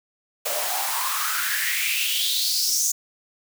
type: noise with high-pass filter sweep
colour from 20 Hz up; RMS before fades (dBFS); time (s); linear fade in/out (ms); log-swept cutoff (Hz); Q
white; -24; 0.45-2.92; 10; 560 to 6700; 5.6
effects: none